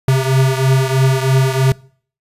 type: beating tone pair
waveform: square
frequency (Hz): 131.5 / 134.6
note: C3 / C3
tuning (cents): +9 / +49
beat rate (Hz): 3.1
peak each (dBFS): -13 / -17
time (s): 0.08-1.72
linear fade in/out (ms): 2
effects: noise-tail reverb RT60 0.5 s tail -23 dB re dry + resampled to 32000 Hz